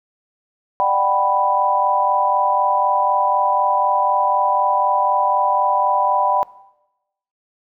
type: chord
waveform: sine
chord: G major seventh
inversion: second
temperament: equal with one note detuned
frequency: 595.9 / 740 / 784 / 987.8 Hz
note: D5 / F#5 / G5 / B5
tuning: +25 / 0 / 0 / 0 cents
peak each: -23 / -23 / -19 / -17 dBFS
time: 0.8-6.43 s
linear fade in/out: 0 ms
effects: noise-tail reverb RT60 0.9 s tail -19 dB re dry